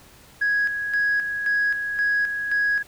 sine tone with tremolo, 1661.2 Hz, G#6, in tune, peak -17 dBFS, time 0.41-2.83 s, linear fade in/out 10 ms, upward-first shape square, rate 1.9 Hz, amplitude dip 55%, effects tanh soft clip ceiling -15 dBFS + pink hiss -50 dBFS RMS until 2.87 s

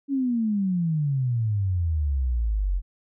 sine exponential sweep, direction down, 283.9 to 43.3 Hz, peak -21 dBFS, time 0.08-2.82 s, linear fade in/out 50 ms, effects none

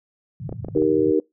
pink band-pass noise, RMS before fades -34 dBFS, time 0.4-1.12 s, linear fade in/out 0 ms, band 100 to 160 Hz, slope 48 dB/octave
clicks, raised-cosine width 2 ms, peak -17 dBFS, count 6, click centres 0.493 / 0.526 / 0.647 / 0.685 / 0.773 / 0.821 s
sine chord, Eb major, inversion none, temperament just, 311.1 / 388.9 / 466.7 Hz, Eb4 / G4 / Bb4, 0 / -14 / +2 cents, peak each -20 dBFS, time 0.75-1.2 s, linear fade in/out 5 ms
effects noise-tail reverb RT60 0.2 s tail -25 dB re dry

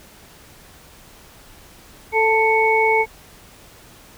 sine tone cluster, 440.9 / 888 / 2215 Hz, A4 / A5 / C#7, +4 / +16 / -2 cents, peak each -18 dBFS, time 2.12-3.06 s, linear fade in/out 50 ms, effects pink hiss -46 dBFS RMS until 4.17 s

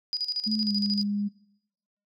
sine tone with tremolo, 4916 Hz, D#8, 22 cents flat, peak -25 dBFS, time 0.13-1.03 s, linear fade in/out 0 ms, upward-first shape square, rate 13 Hz, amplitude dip 75%
sine tone with pitch glide, 215.4 to 204.4 Hz, A3 to G#3, -37 to -27 cents, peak -25 dBFS, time 0.46-1.29 s, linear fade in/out 20 ms, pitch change -90 cents, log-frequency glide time 0.62-0.72 s
effects noise-tail reverb RT60 0.9 s tail -24 dB re dry

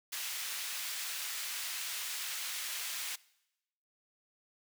pink high-pass noise, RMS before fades -39 dBFS, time 0.12-3.16 s, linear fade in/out 10 ms, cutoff 2100 Hz, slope 12 dB/octave, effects noise-tail reverb RT60 0.9 s tail -22 dB re dry

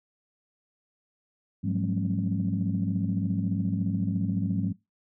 sine tone cluster, 104 / 175.3 / 189.5 / 212.8 / 270.1 Hz, G#2 / F3 / F#3 / G#3 / C#4, +3 / +7 / +42 / +42 / -45 cents, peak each -30 / -30 / -29 / -33 / -34 dBFS, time 1.63-4.73 s, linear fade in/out 20 ms, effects noise-tail reverb RT60 0.2 s tail -21 dB re dry + tanh soft clip ceiling -15 dBFS

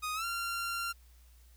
sawtooth tone with pitch glide, 1244.5 to 1380.9 Hz, D#6 to F6, 0 to -20 cents, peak -30 dBFS, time 0.02-0.93 s, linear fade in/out 20 ms, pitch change +180 cents, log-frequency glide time 0.14-0.25 s, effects added 60 Hz sine -56 dBFS peak until 1.56 s + white hiss -67 dBFS RMS until 1.56 s

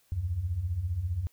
sine beating tone pair, 76 / 91 Hz, D#2 / F#2, -40 / -28 cents, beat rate 15 Hz, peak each -35 / -29 dBFS, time 0.12-1.27 s, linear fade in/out 0 ms, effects white hiss -67 dBFS RMS until 1.32 s

